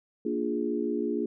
sine chord, Bb dominant seventh, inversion none, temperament equal, 233.1 / 293.7 / 349.2 / 415.3 Hz, Bb3 / D4 / F4 / Ab4, 0 / 0 / 0 / 0 cents, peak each -32 dBFS, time 0.25-1.26 s, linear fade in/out 5 ms, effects none

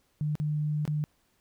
sine tone with dropouts, 150.4 Hz, D3, 42 cents sharp, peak -26 dBFS, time 0.21-1.04 s, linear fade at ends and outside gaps 0 ms, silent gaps 0.354-0.4 / 0.853-0.877 s, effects pink hiss -70 dBFS RMS until 1.4 s

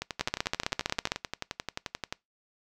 two click trains, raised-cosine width 0.2 ms, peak -9 / -15 dBFS, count 15 / 25, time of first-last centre 0.21-1.119 / 0.02-2.125 s, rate 15.4 / 11.4 Hz, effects noise-tail reverb RT60 0.2 s tail -23 dB re dry

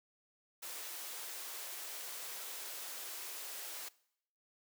white high-pass noise, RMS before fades -45 dBFS, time 0.62-3.89 s, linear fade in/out 10 ms, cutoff 360 Hz, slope 24 dB/octave, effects noise-tail reverb RT60 0.7 s tail -21 dB re dry

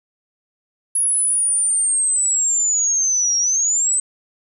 sine linear two-way sweep, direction down then up, 10548 to 5588 to 8160 Hz, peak -15 dBFS, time 0.95-4 s, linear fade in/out 5 ms, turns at 3.38 s, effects none

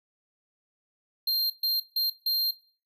square tone bursts at uneven times, 4186 Hz, C8, in tune, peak -24 dBFS, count 4, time 1.27-1.5 / 1.63-1.8 / 1.96-2.1 / 2.26-2.51 s, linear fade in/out 5 ms, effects noise-tail reverb RT60 0.4 s tail -18 dB re dry

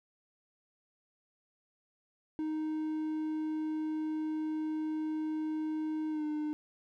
triangle tone with pitch glide, 311.1 to 302.6 Hz, D#4 to D#4, 0 to -48 cents, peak -30 dBFS, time 2.39-6.53 s, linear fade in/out 0 ms, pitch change -48 cents, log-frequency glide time 6.1-6.24 s, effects none

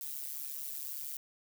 violet noise with amplitude modulation, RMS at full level -37 dBFS, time 0.01-1.17 s, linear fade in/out 2 ms, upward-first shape sine, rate 142 Hz, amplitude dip 90%, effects none

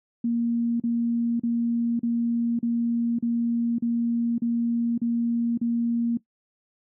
sine tone bursts, 234.4 Hz, A#3, 10 cents sharp, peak -21 dBFS, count 10, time 0.24-6.173 s, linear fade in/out 5 ms, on 560 ms, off 37 ms, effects noise-tail reverb RT60 0.1 s tail -18 dB re dry

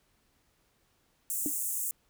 pink high-pass noise, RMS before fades -33 dBFS, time 1.3-1.91 s, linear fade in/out 0 ms, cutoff 7200 Hz, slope 48 dB/octave
sine tone with exponential decay, 294.1 Hz, D4, 3 cents sharp, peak -26 dBFS, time 1.46-1.54 s, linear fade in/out 1 ms, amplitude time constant 16 ms
effects pink hiss -71 dBFS RMS until 2.09 s

